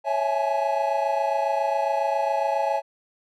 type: chord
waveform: triangle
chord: A major seventh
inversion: first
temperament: equal with one note detuned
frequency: 554.4 / 659.3 / 830.6 / 857.9 Hz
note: C#5 / E5 / G#5 / A5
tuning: 0 / 0 / 0 / -44 cents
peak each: -25 dBFS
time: 0.04-2.82 s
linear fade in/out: 50 ms
effects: none